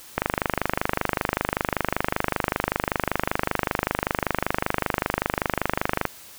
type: click train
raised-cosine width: 0.5 ms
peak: -5 dBFS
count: 149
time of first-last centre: 0.18-6.053 s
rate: 25.2 Hz
effects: white hiss -45 dBFS RMS until 6.38 s